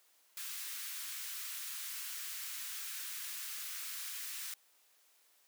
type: high-pass noise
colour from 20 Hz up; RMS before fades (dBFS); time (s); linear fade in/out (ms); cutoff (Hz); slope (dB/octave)
white; -43; 0.37-4.54; 2; 1300; 24
effects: white hiss -69 dBFS RMS until 5.47 s + high-pass 400 Hz 12 dB/octave